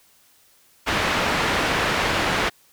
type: low-pass noise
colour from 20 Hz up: white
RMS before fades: -22 dBFS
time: 0.86-2.5 s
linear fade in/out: 20 ms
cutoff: 2200 Hz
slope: 12 dB/octave
effects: white hiss -57 dBFS RMS until 2.72 s